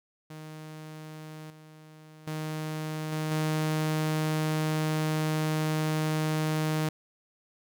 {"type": "tone with level steps", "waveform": "sawtooth", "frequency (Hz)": 155.56, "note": "D#3", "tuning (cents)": 0, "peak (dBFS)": [-37, -45, -28, -25, -22], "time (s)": [0.3, 6.89], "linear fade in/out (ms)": 5, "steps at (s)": [1.5, 2.27, 3.12, 3.31], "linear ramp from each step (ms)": 5, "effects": []}